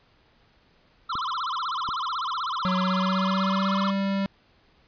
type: tone with vibrato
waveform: square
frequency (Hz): 1174.7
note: D6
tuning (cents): 0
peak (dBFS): -27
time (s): 1.09-3.91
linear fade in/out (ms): 10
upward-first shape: sine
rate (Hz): 16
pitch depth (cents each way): 280
type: clicks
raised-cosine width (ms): 3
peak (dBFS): -26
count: 2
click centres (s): 1.154 / 1.889
type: tone with pitch glide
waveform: square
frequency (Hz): 185 to 196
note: F#3 to G3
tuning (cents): 0 to 0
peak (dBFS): -24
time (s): 2.65-4.26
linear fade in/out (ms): 0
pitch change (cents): +100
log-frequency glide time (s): 2.76-3.92
effects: pink hiss -61 dBFS RMS until 4.87 s + resampled to 11025 Hz